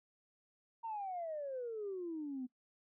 sine exponential sweep, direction down, 932.3 to 247.1 Hz, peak -38 dBFS, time 0.83-2.47 s, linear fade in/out 20 ms, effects noise-tail reverb RT60 0.1 s tail -19 dB re dry + tanh soft clip ceiling -34 dBFS

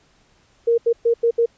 sine tone bursts at uneven times, 466.2 Hz, A#4, in tune, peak -13 dBFS, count 5, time 0.67-0.78 / 0.86-0.93 / 1.05-1.14 / 1.23-1.31 / 1.38-1.46 s, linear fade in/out 10 ms, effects pink hiss -58 dBFS RMS until 1.57 s + resampled to 16000 Hz

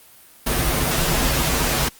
pink noise with comb filter, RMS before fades -20 dBFS, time 0.46-1.89 s, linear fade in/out 10 ms, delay 10 ms, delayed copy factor -0.75, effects white hiss -48 dBFS RMS until 1.99 s + Opus 32 kbps

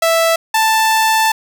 sawtooth tone pair in turn, 659.3 / 882.6 Hz, E5 / A5, 0 / +5 cents, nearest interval perfect fourth, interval 505 cents, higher second, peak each -7 dBFS, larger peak neither, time 0.02-0.36 / 0.54-1.32 s, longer second, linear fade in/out 5 ms, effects none

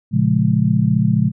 sine chord, Bb minor seventh, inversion none, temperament just, 116.54 / 139.85 / 174.81 / 209.8 Hz, Bb2 / Db3 / F3 / Ab3, 0 / +16 / +2 / +18 cents, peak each -18 dBFS, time 0.11-1.32 s, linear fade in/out 50 ms, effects none

